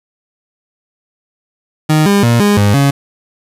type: tone with pitch steps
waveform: 30% pulse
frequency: 154.6 / 201.1 / 117.9 / 205.1 / 102.2 / 139.8 Hz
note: D#3 / G3 / A#2 / G#3 / G#2 / C#3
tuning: -11 / +44 / +20 / -21 / -27 / +15 cents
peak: -5 dBFS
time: 1.89-2.91 s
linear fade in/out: 10 ms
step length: 170 ms
effects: resampled to 32000 Hz + 7-bit